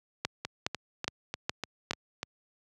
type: two click trains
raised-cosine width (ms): 0.2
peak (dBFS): -11 / -16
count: 5 / 7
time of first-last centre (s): 0.25-1.91 / 0.45-2.23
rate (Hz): 2.41 / 3.37
effects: high-pass 80 Hz 12 dB/octave